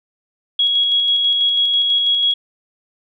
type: tone with tremolo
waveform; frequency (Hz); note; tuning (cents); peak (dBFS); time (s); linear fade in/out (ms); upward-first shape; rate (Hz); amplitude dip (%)
sine; 3322; G#7; 0; -12; 0.59-2.34; 5; square; 6.1; 25
effects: none